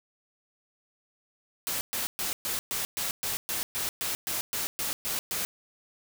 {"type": "noise bursts", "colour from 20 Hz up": "white", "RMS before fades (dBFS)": -31, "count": 15, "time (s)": [1.67, 5.45], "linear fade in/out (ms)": 0, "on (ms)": 140, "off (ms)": 120, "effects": []}